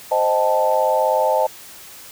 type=chord; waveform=sine; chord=A half-diminished seventh; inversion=first; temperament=equal; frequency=523.3 / 622.3 / 784 / 880 Hz; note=C5 / Eb5 / G5 / A5; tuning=0 / 0 / 0 / 0 cents; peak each=-20 / -19 / -25 / -19 dBFS; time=0.11-1.47 s; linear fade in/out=10 ms; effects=white hiss -40 dBFS RMS until 2.11 s